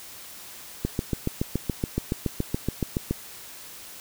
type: click train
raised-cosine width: 3 ms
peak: -11 dBFS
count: 17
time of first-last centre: 0.85-3.11 s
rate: 7.08 Hz
effects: white hiss -43 dBFS RMS until 4 s